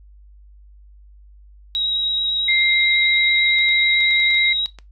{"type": "tone with vibrato", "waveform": "sine", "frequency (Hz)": 3826, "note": "A#7", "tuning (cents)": 44, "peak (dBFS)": -18, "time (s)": [1.75, 4.66], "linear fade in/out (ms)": 0, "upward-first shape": "sine", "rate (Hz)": 9.1, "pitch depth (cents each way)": 10}
{"type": "tone", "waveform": "sine", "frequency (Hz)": 2102, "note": "C7", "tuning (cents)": 7, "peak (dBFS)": -16, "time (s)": [2.48, 4.53], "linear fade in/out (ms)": 5}
{"type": "clicks", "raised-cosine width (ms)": 0.2, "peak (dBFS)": -22, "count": 9, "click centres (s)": [3.587, 3.688, 4.006, 4.109, 4.201, 4.307, 4.345, 4.659, 4.787]}
{"effects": ["noise-tail reverb RT60 0.2 s tail -18 dB re dry", "added 50 Hz sine -43 dBFS peak until 4.91 s"]}